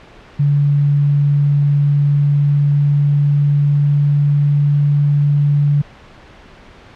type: tone with pitch glide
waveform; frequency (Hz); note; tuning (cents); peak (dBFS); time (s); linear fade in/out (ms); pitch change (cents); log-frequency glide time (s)
sine; 143.7 to 144.7; D3 to D3; -37 to -25; -10; 0.39-5.82; 10; +12; 1.68-4.93
effects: pink hiss -41 dBFS RMS until 6.95 s + low-pass 3000 Hz 12 dB/octave